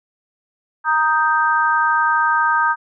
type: chord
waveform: sine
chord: Eb major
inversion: second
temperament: equal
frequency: 932.3 / 1244.5 / 1568 Hz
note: Bb5 / Eb6 / G6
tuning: 0 / 0 / 0 cents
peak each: -18 dBFS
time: 0.84-2.76 s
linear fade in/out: 50 ms
effects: none